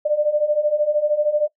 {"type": "beating tone pair", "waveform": "sine", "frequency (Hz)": [589, 602], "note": ["D5", "D5"], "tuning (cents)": [5, 43], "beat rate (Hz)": 13, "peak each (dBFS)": [-21, -18], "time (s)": [0.05, 1.48], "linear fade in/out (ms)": 10, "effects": ["noise-tail reverb RT60 0.1 s tail -21 dB re dry"]}